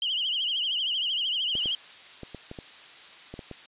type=tone with vibrato; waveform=sine; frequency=3037 Hz; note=F#7; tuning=44 cents sharp; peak=-25 dBFS; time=0.02-1.75 s; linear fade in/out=2 ms; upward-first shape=triangle; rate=13 Hz; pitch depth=140 cents each way
type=noise; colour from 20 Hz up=blue; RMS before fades=-40 dBFS; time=1.54-3.66 s; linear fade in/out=2 ms
type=clicks; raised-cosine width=2 ms; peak=-25 dBFS; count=9; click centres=1.553 / 1.658 / 2.233 / 2.347 / 2.514 / 2.588 / 3.34 / 3.392 / 3.513 s
effects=resampled to 8000 Hz